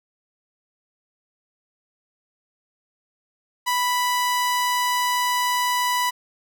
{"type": "tone", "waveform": "sawtooth", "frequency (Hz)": 987.8, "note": "B5", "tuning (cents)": 0, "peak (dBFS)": -16, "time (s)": [3.66, 6.11], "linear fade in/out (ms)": 20, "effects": []}